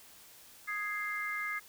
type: chord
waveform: sine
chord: Ab major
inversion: second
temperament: equal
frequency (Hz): 1244.5 / 1661.2 / 2093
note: Eb6 / Ab6 / C7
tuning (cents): 0 / 0 / 0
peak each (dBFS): -40 / -39 / -36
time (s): 0.67-1.6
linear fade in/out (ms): 20
effects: white hiss -56 dBFS RMS until 1.68 s